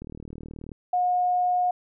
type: click train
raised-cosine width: 3 ms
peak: -26 dBFS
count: 28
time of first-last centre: 0.02-0.718 s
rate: 38.7 Hz
type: tone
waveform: sine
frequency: 721 Hz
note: F#5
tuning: 45 cents flat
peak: -20 dBFS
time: 0.93-1.71 s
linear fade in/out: 5 ms
effects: none